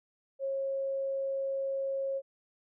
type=tone; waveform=sine; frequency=543 Hz; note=C#5; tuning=36 cents flat; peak=-30 dBFS; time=0.39-2.22 s; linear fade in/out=50 ms; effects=none